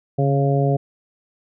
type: harmonic tone with a mistuned harmonic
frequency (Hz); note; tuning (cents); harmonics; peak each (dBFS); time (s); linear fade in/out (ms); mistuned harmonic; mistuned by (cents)
138.59; C#3; 0; 1 / 2 / 3 / 4 / 5; -17 / -26 / -23 / -25 / -25; 0.18-0.77; 10; 1; +32
effects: none